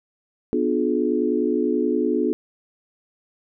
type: chord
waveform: sine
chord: B diminished seventh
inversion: none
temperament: just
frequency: 246.9 / 296.3 / 355.6 / 426.7 Hz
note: B3 / D4 / F4 / Ab4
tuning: 0 / +15 / +31 / +47 cents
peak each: -24 dBFS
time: 0.53-2.33 s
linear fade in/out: 0 ms
effects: none